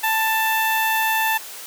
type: tone with notch filter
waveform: 10% pulse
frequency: 884 Hz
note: A5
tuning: 8 cents sharp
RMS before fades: -20 dBFS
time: 0.03-1.38 s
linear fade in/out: 10 ms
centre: 4900 Hz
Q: 0.53
effects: white hiss -36 dBFS RMS until 1.66 s + high-pass 400 Hz 12 dB/octave